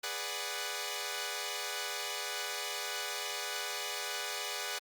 5% pulse chord, G# half-diminished seventh, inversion none, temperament equal, 415.3 / 493.9 / 587.3 / 740 Hz, G#4 / B4 / D5 / F#5, 0 / 0 / 0 / 0 cents, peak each -30 dBFS, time 0.03-4.79 s, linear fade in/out 10 ms, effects Opus 48 kbps

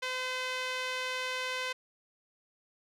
sawtooth tone with band-pass filter, 511 Hz, C5, 41 cents flat, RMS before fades -35 dBFS, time 0.02-1.73 s, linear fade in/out 10 ms, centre 2600 Hz, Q 0.98, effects none

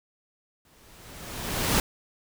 pink noise with exponential growth, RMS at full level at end -21 dBFS, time 0.65-1.8 s, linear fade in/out 2 ms, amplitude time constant 250 ms, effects none

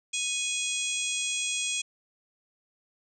harmonic tone, 830.6 Hz, G#5, in tune, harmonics 3 / 4 / 5 / 6 / 7 / 8 / 9 / 10, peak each -33 / -33 / -44 / -45 / -39 / -35 / -38 / -36 dBFS, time 0.13-1.82 s, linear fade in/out 10 ms, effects none

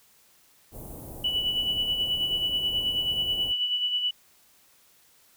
pink band-stop noise, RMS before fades -41 dBFS, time 0.71-3.54 s, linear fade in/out 50 ms, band 770 to 10000 Hz, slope 24 dB/octave
sine tone with tremolo, 2960 Hz, F#7, in tune, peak -22 dBFS, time 1.24-4.11 s, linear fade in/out 5 ms, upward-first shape sine, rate 9.3 Hz, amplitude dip 50%
effects white hiss -60 dBFS RMS until 5.36 s

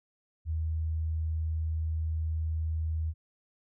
sine tone, 79.7 Hz, D#2, 42 cents sharp, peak -28 dBFS, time 0.45-3.14 s, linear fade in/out 50 ms, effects none

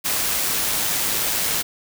white noise with amplitude modulation, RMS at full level -21 dBFS, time 0.04-1.63 s, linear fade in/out 20 ms, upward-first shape sine, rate 107 Hz, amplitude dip 25%, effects none

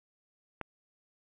click, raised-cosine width 0.5 ms, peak -21 dBFS, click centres 0.613 s, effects resampled to 8000 Hz + 8-bit

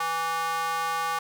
square tone with high-pass filter, 164.81 Hz, E3, in tune, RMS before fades -28 dBFS, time 0-1.19 s, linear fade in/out 5 ms, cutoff 1000 Hz, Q 5.9, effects none

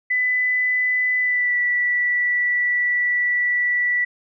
sine tone with pitch glide, 2000 to 1958.8 Hz, B6 to B6, +21 to -15 cents, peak -17 dBFS, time 0.1-4.05 s, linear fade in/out 10 ms, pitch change -36 cents, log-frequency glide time 1.2-1.57 s, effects none

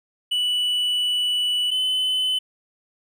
triangle tone pair in turn, 2960 / 3026 Hz, F#7 / F#7, 0 / +38 cents, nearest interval unison, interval 38 cents, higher second, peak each -18 dBFS, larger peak neither, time 0.31-1.71 / 1.71-2.39 s, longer first, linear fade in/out 10 ms, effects none

